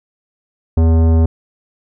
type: tone with tanh clipping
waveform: sine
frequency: 81.6 Hz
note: E2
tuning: 17 cents flat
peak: -10 dBFS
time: 0.77-1.26 s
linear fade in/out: 5 ms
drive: 16 dB
effects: none